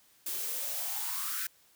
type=noise with high-pass filter sweep; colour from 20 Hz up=blue; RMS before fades=-35 dBFS; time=0.26-1.47 s; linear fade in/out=5 ms; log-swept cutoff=320 to 1600 Hz; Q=6.6; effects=white hiss -64 dBFS RMS until 1.75 s